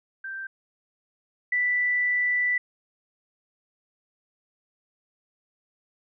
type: tone pair in turn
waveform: sine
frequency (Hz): 1568 / 1975.6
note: G6 / B6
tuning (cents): 0 / 0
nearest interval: major third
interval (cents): 400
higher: second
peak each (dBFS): -32 / -21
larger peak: second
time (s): 0.24-0.47 / 1.52-2.58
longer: second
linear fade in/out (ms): 5
effects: none